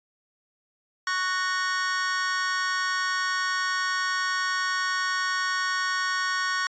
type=chord; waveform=45% pulse; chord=F# major; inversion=second; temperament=just; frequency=1110 / 1480 / 1850 Hz; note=C#6 / F#6 / A#6; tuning=+2 / 0 / -14 cents; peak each=-29 dBFS; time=1.07-6.67 s; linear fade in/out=2 ms; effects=resampled to 16000 Hz

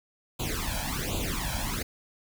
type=noise with flanger; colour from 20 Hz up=pink; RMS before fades=-31 dBFS; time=0.39-1.83 s; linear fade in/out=10 ms; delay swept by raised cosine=0.27 to 1.27 ms; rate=1.3 Hz; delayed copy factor=+1; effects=none

